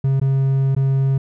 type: tone with dropouts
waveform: triangle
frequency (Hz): 135.2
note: C#3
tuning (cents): -43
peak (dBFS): -12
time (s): 0.04-1.18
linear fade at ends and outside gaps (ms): 5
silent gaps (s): 0.199-0.214 / 0.75-0.764
effects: none